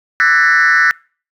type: tone with frequency modulation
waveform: sine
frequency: 1648 Hz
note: G#6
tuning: 14 cents flat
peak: -6 dBFS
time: 0.2-0.91 s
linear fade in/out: 0 ms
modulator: 158 Hz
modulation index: 1.9
effects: noise-tail reverb RT60 0.4 s tail -26 dB re dry + tanh soft clip ceiling -6 dBFS